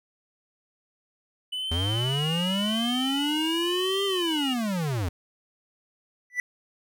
triangle tone with vibrato, 2985 Hz, F#7, 15 cents sharp, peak -27 dBFS, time 1.52-4.54 s, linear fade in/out 10 ms, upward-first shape triangle, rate 0.91 Hz, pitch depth 94 cents each way
square linear two-way sweep, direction up then down, 79.7 to 400.2 to 79.7 Hz, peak -26 dBFS, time 1.71-5.09 s, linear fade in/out 5 ms, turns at 4.05 s
triangle tone with exponential growth, 1975.5 Hz, B6, in tune, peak -18 dBFS, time 6.3-6.4 s, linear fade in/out 1 ms, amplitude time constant 20 ms
effects none

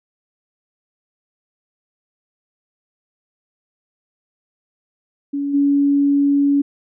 sine tone with level steps, 282.8 Hz, C#4, 35 cents sharp, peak -19 / -12 dBFS, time 5.33-6.62 s, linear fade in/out 10 ms, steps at 5.53 s, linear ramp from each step 20 ms, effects none

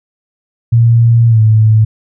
sine tone with pitch glide, 116.54 to 109.37 Hz, A#2 to A2, 0 to -10 cents, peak -4 dBFS, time 0.72-1.85 s, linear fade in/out 10 ms, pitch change -110 cents, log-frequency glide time 1.28-1.4 s, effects none

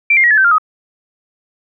sine tone with pitch steps, 2349 / 2117 / 1908 / 1719.6 / 1549.8 / 1396.7 / 1258.8 Hz, D7 / C7 / A#6 / A6 / G6 / F6 / D#6, 0 / +20 / +40 / -40 / -20 / 0 / +20 cents, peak -7 dBFS, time 0.1-0.583 s, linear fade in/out 5 ms, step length 69 ms, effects none

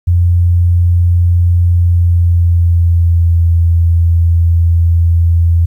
sine tone with pitch glide, 87.2 to 84.28 Hz, F2 to E2, -2 to +39 cents, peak -6 dBFS, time 0.07-5.66 s, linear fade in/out 10 ms, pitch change -59 cents, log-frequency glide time 1.72-3.45 s, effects 8-bit

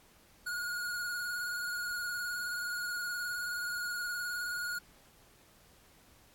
square tone with vibrato, 1442 Hz, F#6, 45 cents flat, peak -35 dBFS, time 0.46-4.79 s, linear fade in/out 10 ms, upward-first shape sine, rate 19 Hz, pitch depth 28 cents each way, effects pink hiss -62 dBFS RMS until 6.34 s + AAC 64 kbps

